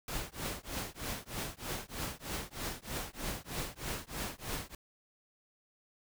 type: noise with tremolo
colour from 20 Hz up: pink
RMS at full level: -36 dBFS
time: 0.08-4.75 s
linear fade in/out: 2 ms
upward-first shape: triangle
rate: 3.2 Hz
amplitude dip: 100%
effects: none